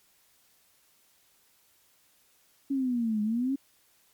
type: exponential two-way sweep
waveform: sine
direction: down then up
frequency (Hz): 279.9 to 207.7 to 279.9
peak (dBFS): -25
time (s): 2.7-3.56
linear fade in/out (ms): 10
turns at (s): 3.22
effects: white hiss -65 dBFS RMS until 4.13 s + MP3 96 kbps